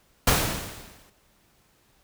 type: noise with exponential decay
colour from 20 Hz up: pink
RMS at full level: -18 dBFS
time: 0.27-1.1 s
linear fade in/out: 5 ms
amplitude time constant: 180 ms
effects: pink hiss -63 dBFS RMS until 2.03 s

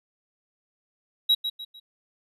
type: tone with echo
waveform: triangle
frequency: 3859 Hz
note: B7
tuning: 41 cents flat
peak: -15 dBFS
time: 1.29-1.35 s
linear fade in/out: 10 ms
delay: 150 ms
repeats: 3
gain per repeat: -9 dB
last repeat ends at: 1.8 s
effects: resampled to 32000 Hz

